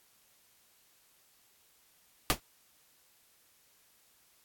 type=noise with exponential decay; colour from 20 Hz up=pink; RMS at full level=-21 dBFS; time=2.3-2.4 s; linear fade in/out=0 ms; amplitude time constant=20 ms; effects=white hiss -66 dBFS RMS until 4.44 s + AAC 64 kbps